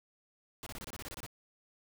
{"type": "noise bursts", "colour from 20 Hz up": "pink", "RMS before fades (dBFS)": -44, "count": 11, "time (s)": [0.63, 1.264], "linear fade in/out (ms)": 0, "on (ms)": 34, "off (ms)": 26, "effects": []}